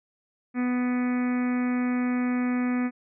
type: harmonic tone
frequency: 248 Hz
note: B3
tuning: 7 cents sharp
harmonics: 1 / 2 / 3 / 4 / 5 / 6 / 7 / 8 / 9 / 10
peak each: -23 / -39 / -40 / -45 / -40 / -45 / -42 / -43 / -42 / -48 dBFS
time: 0.54-2.91 s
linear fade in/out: 50 ms
effects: none